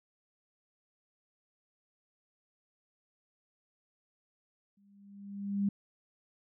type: tone with exponential growth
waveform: sine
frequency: 200.2 Hz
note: G3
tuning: 37 cents sharp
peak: -25 dBFS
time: 4.77-5.69 s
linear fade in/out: 5 ms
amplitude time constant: 200 ms
effects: none